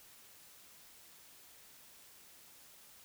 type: silence
effects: white hiss -59 dBFS RMS until 3.04 s